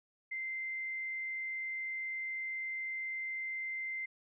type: tone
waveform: sine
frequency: 2082 Hz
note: C7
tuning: 9 cents flat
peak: -36 dBFS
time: 0.31-4.06 s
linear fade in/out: 10 ms
effects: none